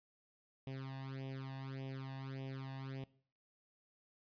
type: tone with flanger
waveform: sawtooth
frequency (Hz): 133.8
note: C3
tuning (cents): +39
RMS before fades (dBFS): -45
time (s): 0.67-3.04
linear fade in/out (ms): 0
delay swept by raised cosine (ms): 0.34 to 1.13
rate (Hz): 1.7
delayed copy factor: +0.95
effects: noise-tail reverb RT60 0.5 s tail -20 dB re dry + resampled to 11025 Hz